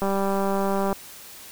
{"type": "click train", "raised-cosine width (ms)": 1, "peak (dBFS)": -12, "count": 179, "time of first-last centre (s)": [0.02, 0.928], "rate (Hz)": 196, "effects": ["white hiss -43 dBFS RMS until 1.51 s"]}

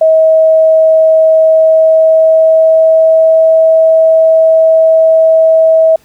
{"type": "tone with pitch glide", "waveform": "sine", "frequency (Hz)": [639, 644.9], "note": ["D#5", "E5"], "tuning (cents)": [46, -38], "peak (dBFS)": -3, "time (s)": [0.01, 5.96], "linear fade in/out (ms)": 5, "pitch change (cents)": 16, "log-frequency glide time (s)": [1.4, 3.45], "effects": ["pink hiss -48 dBFS RMS until 6.04 s"]}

